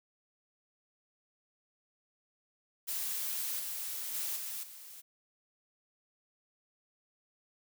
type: noise with level steps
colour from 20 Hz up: blue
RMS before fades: -36 / -39 / -36 / -40 / -50 dBFS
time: 2.87-5.02 s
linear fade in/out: 20 ms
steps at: 3.59 / 4.14 / 4.36 / 4.63 s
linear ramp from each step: 5 ms
effects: none